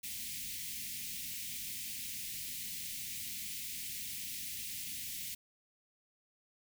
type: band-stop noise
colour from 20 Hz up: white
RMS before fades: -42 dBFS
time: 0.03-5.35 s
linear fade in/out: 10 ms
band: 270 to 2000 Hz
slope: 48 dB/octave
effects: none